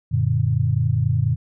sine chord, Gb augmented, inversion none, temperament equal, 92.5 / 116.54 / 146.83 Hz, Gb2 / Bb2 / D3, 0 / 0 / 0 cents, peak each -23 / -19 / -22 dBFS, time 0.11-1.36 s, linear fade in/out 20 ms, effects none

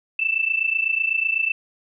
sine tone pair together, 2637 / 2665 Hz, E7 / E7, 0 / +18 cents, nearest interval unison, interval 18 cents, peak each -22 dBFS, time 0.19-1.52 s, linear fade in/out 5 ms, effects none

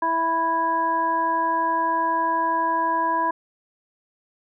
harmonic tone, 329.6 Hz, E4, in tune, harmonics 1 / 2 / 3 / 5, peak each -31 / -30 / -20 / -31 dBFS, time 0.02-3.31 s, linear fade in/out 5 ms, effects none

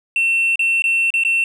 sine tone with dropouts, 2700 Hz, E7, 41 cents sharp, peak -11 dBFS, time 0.16-1.44 s, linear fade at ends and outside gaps 2 ms, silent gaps 0.557-0.593 / 0.821-0.84 / 1.104-1.139 / 1.236-1.249 s, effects tanh soft clip ceiling -13 dBFS

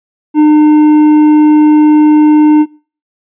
triangle tone with hard clipping, 303 Hz, D#4, 46 cents flat, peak -4 dBFS, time 0.34-2.66 s, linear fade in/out 50 ms, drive 9 dB, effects noise-tail reverb RT60 0.4 s tail -24 dB re dry + resampled to 8000 Hz

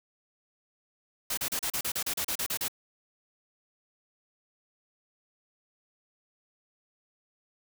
white noise bursts, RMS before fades -31 dBFS, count 13, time 1.3-2.682 s, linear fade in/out 5 ms, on 74 ms, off 35 ms, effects none

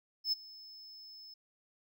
triangle tone with ADSR envelope, 5230 Hz, E8, 15 cents flat, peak -26 dBFS, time 0.24-1.34 s, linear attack 83 ms, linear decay 19 ms, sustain -22 dB, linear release 5 ms, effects none

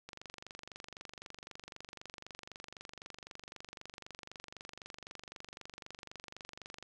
click train, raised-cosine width 0.2 ms, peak -29 dBFS, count 162, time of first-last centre 0.09-6.826 s, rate 23.9 Hz, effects none

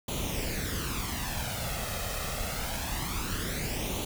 pink noise with flanger, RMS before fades -33 dBFS, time 0.08-4.05 s, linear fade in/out 5 ms, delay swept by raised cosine 0.29 to 1.59 ms, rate 0.25 Hz, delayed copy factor +0.65, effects none

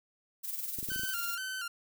violet noise with tremolo, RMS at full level -35 dBFS, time 0.43-1.36 s, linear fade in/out 20 ms, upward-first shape sine, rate 20 Hz, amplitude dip 60%
clicks, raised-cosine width 3 ms, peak -32 dBFS, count 7, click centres 0.787 / 0.829 / 0.888 / 0.918 / 0.961 / 0.995 / 1.035 s
sawtooth tone with vibrato, 1459 Hz, F#6, 25 cents flat, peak -32 dBFS, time 0.9-1.68 s, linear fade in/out 5 ms, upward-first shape square, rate 2.1 Hz, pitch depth 79 cents each way
effects none

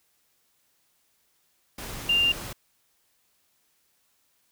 sine tone in noise, 2794 Hz, F7, in tune, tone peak -19 dBFS, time 2.09-2.32 s, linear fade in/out 5 ms, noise pink, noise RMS -37 dBFS, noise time 1.78-2.53 s, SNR +15 dB, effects white hiss -69 dBFS RMS until 4.51 s

